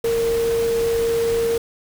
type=tone in noise; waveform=sine; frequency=461.8 Hz; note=A#4; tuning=16 cents flat; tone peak=-17 dBFS; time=0.04-1.58 s; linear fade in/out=5 ms; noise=pink; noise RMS=-31 dBFS; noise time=0.04-1.58 s; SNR=+11 dB; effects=none